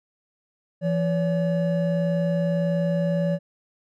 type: tone pair together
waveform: triangle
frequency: 169.46 / 570 Hz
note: E3 / C#5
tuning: +48 / +48 cents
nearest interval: octave + major sixth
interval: 2100 cents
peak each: -20 / -23 dBFS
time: 0.81-3.39 s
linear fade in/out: 50 ms
effects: none